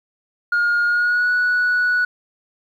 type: tone with pitch glide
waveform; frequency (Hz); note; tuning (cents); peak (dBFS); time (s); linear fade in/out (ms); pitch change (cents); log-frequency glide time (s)
sine; 1424 to 1471.7; F6 to F#6; +33 to -10; -13; 0.52-2.05; 5; +57; 0.85-1.31
effects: tanh soft clip ceiling -13 dBFS + 9-bit